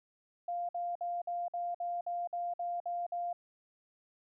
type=tone bursts; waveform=sine; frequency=698.5 Hz; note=F5; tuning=in tune; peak=-33 dBFS; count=11; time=0.48-3.33 s; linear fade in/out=5 ms; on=210 ms; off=54 ms; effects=none